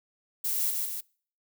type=noise with echo; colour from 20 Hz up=violet; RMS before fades=-29 dBFS; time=0.44-0.71 s; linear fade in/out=10 ms; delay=150 ms; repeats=2; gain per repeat=-3 dB; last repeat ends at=1.01 s; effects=noise-tail reverb RT60 0.5 s tail -26 dB re dry